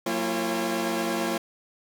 sawtooth tone cluster, 184.2 / 231 / 339.4 / 544 / 812 Hz, F#3 / A#3 / F4 / C#5 / G#5, -7 / -16 / -49 / -33 / -39 cents, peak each -31 / -27 / -25 / -29 / -32 dBFS, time 0.06-1.38 s, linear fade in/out 5 ms, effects none

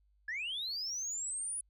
sine linear sweep, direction up, 1661.2 to 9940 Hz, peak -34 dBFS, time 0.28-1.61 s, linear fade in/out 5 ms, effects tanh soft clip ceiling -33 dBFS + added 50 Hz sine -67 dBFS peak until 1.69 s

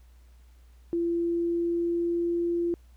sine tone with pitch glide, 340 to 343.2 Hz, F4 to F4, -46 to -30 cents, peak -24 dBFS, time 0.93-2.74 s, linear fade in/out 0 ms, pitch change +16 cents, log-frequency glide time 1.04-2.5 s, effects added 60 Hz sine -51 dBFS peak until 2.96 s + pink hiss -67 dBFS RMS until 2.96 s

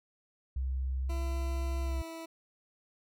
sine tone, 65.3 Hz, C2, 3 cents flat, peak -30 dBFS, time 0.56-2.02 s, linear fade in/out 5 ms
20% pulse tone with pitch glide, 336.6 to 327.6 Hz, E4 to E4, +36 to -11 cents, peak -36 dBFS, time 1.09-2.26 s, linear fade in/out 10 ms, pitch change -47 cents, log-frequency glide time 1.83-2.02 s
effects none

